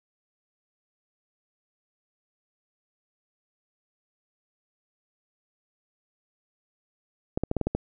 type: clicks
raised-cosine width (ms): 2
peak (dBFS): -12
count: 7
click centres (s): 7.375 / 7.436 / 7.514 / 7.567 / 7.613 / 7.67 / 7.75
effects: none